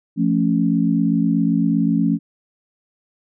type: chord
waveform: sine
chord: F augmented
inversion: none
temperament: equal with one note detuned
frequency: 172.11 / 220 / 277.2 Hz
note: F3 / A3 / C#4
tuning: -25 / 0 / 0 cents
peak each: -19 dBFS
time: 0.16-2.19 s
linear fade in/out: 50 ms
effects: none